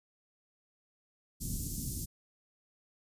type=band-stop noise; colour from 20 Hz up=pink; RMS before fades=-37 dBFS; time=1.4-2.06 s; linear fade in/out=20 ms; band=250 to 6100 Hz; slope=24 dB/octave; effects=resampled to 32000 Hz